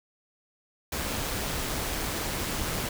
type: noise with amplitude modulation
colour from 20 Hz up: pink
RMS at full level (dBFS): -30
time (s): 0.92-2.89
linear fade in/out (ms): 5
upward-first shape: sine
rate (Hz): 148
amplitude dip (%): 25
effects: none